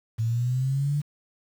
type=linear sweep; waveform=sine; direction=up; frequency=110.4 to 148.7 Hz; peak=-22 dBFS; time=0.18-1.02 s; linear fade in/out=20 ms; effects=8-bit